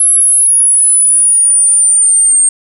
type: exponential sweep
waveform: sine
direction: down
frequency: 11000 to 8570 Hz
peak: -4 dBFS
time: 0-2.49 s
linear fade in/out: 5 ms
effects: tanh soft clip ceiling -1 dBFS + 7-bit